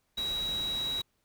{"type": "tone in noise", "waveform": "sine", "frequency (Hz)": 3860, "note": "B7", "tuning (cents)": -40, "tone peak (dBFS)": -30, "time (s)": [0.17, 1.02], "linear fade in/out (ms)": 10, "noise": "pink", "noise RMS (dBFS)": -43, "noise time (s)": [0.17, 1.02], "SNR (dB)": 10, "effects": ["pink hiss -75 dBFS RMS until 1.24 s"]}